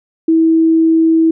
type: tone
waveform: sine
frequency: 324.6 Hz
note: E4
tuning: 27 cents flat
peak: -7 dBFS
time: 0.28-1.31 s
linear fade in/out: 5 ms
effects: none